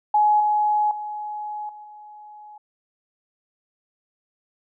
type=tone with level steps; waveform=sine; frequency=842 Hz; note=G#5; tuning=24 cents sharp; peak=-14 / -17 / -28 / -38 / -40 dBFS; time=0.14-2.58 s; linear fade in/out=5 ms; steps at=0.4 / 0.91 / 1.69 / 1.84 s; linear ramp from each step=2 ms; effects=none